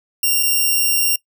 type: tone pair in turn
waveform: 5% pulse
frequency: 2777 / 2777 Hz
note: F7 / F7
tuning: -10 / -10 cents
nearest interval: unison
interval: 0 cents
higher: neither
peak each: -5 dBFS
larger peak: neither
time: 0.23-0.43 / 0.43-1.16 s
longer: second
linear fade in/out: 5 ms
effects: noise-tail reverb RT60 0.1 s tail -22 dB re dry